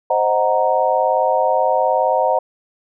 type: chord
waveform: sine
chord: C half-diminished seventh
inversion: none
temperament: equal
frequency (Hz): 523.3 / 622.3 / 740 / 932.3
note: C5 / Eb5 / Gb5 / Bb5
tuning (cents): 0 / 0 / 0 / 0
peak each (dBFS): -19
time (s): 0.1-2.39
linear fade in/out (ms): 5
effects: none